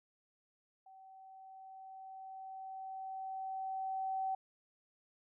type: tone with level ramp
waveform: sine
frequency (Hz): 765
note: G5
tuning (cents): -42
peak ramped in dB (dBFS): -55 to -33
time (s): 0.86-4.35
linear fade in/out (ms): 5
effects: none